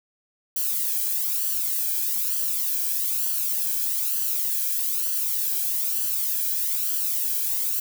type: noise with flanger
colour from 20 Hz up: violet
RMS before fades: -25 dBFS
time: 0.56-7.8 s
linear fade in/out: 5 ms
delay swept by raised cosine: 0.66 to 1.26 ms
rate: 1.1 Hz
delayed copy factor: +0.65
effects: none